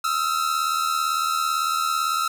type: tone pair together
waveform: 45% pulse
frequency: 1277.1 / 1355 Hz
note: D#6 / E6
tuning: +45 / +47 cents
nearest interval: minor second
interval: 102 cents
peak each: -24 dBFS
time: 0.04-2.28 s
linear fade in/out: 5 ms
effects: none